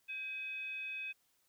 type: tone with frequency modulation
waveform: sine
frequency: 2536 Hz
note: D#7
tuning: 32 cents sharp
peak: -39 dBFS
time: 0.08-1.13 s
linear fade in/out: 20 ms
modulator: 944 Hz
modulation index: 0.33
effects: white hiss -75 dBFS RMS until 1.48 s